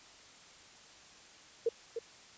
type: tone with echo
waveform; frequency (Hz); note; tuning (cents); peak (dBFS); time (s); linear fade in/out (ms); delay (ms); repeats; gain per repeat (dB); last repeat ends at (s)
sine; 461.8; A#4; -16; -26; 1.66-1.69; 5; 300; 1; -8; 1.99
effects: white hiss -56 dBFS RMS until 2.37 s + resampled to 16000 Hz